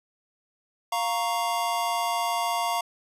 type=chord; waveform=square; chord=Bb minor; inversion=second; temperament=equal; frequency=698.5 / 932.3 / 1108.7 Hz; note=F5 / Bb5 / Db6; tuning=0 / 0 / 0 cents; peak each=-29 / -29 / -32 dBFS; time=0.92-2.81 s; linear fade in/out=5 ms; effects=resampled to 32000 Hz